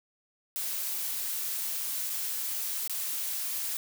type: noise with dropouts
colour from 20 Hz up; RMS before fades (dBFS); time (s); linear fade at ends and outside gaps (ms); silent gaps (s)
blue; -33; 0.56-3.77; 0; 2.096-2.1 / 2.876-2.896
effects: none